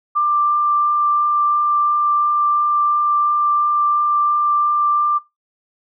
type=tone with vibrato; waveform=sine; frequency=1184 Hz; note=D6; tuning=14 cents sharp; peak=-13 dBFS; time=0.15-5.19 s; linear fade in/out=20 ms; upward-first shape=triangle; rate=2.9 Hz; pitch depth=8 cents each way; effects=noise-tail reverb RT60 0.2 s tail -19 dB re dry